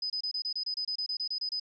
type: tone bursts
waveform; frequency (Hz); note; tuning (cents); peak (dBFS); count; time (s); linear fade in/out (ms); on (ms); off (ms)
sine; 5010; D#8; +11; -30; 15; 0.02-1.598; 5; 80; 27
effects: none